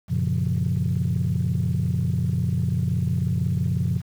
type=chord; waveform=sine; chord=Gb major seventh; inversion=none; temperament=equal with one note detuned; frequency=92.5 / 118.24 / 138.59 / 174.61 Hz; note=Gb2 / Bb2 / Db3 / F3; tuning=0 / +25 / 0 / 0 cents; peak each=-25 dBFS; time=0.08-4.02 s; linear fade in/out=50 ms; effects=tanh soft clip ceiling -14 dBFS + 8-bit